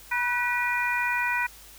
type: harmonic tone with a mistuned harmonic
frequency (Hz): 484.8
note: B4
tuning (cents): -32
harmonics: 2 / 3 / 4 / 5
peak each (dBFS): -29 / -29 / -29 / -29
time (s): 0.11-1.47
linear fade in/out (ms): 10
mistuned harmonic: 3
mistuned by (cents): +45
effects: added 50 Hz sine -53 dBFS peak until 1.78 s + white hiss -49 dBFS RMS until 1.78 s